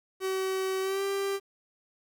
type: tone with pitch glide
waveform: 45% pulse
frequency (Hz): 379.9 to 394.2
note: F#4 to G4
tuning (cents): +46 to +10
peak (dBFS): -28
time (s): 0.2-1.4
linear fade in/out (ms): 50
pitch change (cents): +64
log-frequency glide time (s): 0.81-1.03
effects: 10-bit

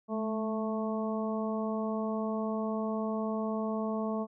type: harmonic tone with a mistuned harmonic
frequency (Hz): 220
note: A3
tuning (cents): 0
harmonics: 1 / 2 / 3 / 4 / 5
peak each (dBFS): -32 / -37 / -37 / -43 / -41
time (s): 0.08-4.27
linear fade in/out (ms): 50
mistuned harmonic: 1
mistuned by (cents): -30
effects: none

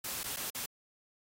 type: noise with dropouts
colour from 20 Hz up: white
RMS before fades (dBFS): -38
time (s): 0.04-0.66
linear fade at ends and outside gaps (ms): 5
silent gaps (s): 0.234-0.24 / 0.363-0.368 / 0.503-0.547
effects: AAC 48 kbps

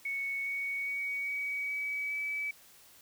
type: tone with pitch steps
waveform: sine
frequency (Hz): 2217 / 2232 / 2248 / 2264 / 2279 / 2295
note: C#7 / C#7 / C#7 / C#7 / C#7 / D7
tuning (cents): 0 / +11 / +24 / +36 / +47 / -40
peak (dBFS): -32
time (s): 0.05-2.51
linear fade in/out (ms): 5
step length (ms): 410
effects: white hiss -58 dBFS RMS until 3.01 s

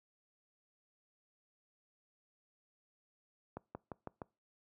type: accelerating click train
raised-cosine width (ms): 1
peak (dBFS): -28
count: 5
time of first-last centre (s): 3.57-4.218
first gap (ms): 180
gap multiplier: 0.93
effects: noise-tail reverb RT60 0.3 s tail -24 dB re dry + high-pass 80 Hz 12 dB/octave

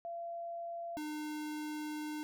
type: tone pair in turn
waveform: sine / square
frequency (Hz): 682 / 303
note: F5 / D#4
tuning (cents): -41 / -46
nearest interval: octave + major second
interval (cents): 1405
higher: first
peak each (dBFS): -39 / -39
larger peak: neither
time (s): 0.05-0.97 / 0.97-2.23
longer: second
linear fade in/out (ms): 0
effects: none

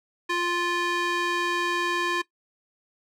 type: tone with band-pass filter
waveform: square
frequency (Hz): 349.2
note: F4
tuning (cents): 0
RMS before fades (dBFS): -26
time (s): 0.29-2.22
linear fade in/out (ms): 10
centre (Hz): 2000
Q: 1
effects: noise-tail reverb RT60 0.1 s tail -18 dB re dry

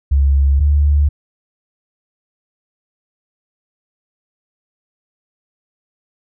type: tone pair in turn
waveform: sine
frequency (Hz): 69.3 / 72.71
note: C#2 / D2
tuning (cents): 0 / -17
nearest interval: minor second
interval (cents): 83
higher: second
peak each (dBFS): -9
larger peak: neither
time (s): 0.11-0.6 / 0.6-1.09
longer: neither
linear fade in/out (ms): 10
effects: none

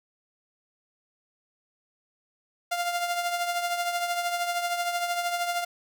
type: tone with tremolo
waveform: sawtooth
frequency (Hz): 698.5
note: F5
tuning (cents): 0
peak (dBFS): -20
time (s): 2.71-5.65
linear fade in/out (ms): 10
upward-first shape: triangle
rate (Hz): 13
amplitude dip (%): 60
effects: none

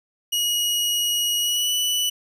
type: tone with pitch glide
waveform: sawtooth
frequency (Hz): 2899 to 2967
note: F#7 to F#7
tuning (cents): -36 to +4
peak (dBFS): -17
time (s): 0.32-2.1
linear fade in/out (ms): 10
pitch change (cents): +40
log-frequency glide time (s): 1.4-1.73
effects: none

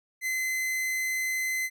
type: tone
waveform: 45% pulse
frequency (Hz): 2047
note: C7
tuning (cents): -38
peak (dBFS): -27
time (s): 0.21-1.7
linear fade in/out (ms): 50
effects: none

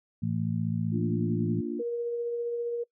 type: harmonic tone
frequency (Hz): 55.6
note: A1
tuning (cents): +19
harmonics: 2 / 3 / 4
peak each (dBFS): -31 / -30 / -32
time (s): 0.22-1.61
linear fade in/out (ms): 10
type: chord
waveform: sine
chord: Bb major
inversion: none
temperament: equal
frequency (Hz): 233.1 / 293.7 / 349.2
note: Bb3 / D4 / F4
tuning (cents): 0 / 0 / 0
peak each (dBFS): -34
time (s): 0.91-1.83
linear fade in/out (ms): 50
type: tone with tremolo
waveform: sine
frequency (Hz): 473.2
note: A#4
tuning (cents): +26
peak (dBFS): -27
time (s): 1.79-2.84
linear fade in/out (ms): 10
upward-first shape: triangle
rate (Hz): 15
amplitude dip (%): 30
effects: noise-tail reverb RT60 0.1 s tail -23 dB re dry

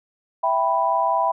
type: chord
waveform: sine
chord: E minor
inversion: none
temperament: equal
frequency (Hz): 659.3 / 784 / 987.8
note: E5 / G5 / B5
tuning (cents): 0 / 0 / 0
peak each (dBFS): -23 / -23 / -20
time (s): 0.43-1.32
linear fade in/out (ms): 10
effects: none

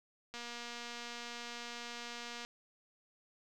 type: click train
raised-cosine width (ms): 0.2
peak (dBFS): -28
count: 503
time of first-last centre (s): 0.34-2.449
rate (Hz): 238
effects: none

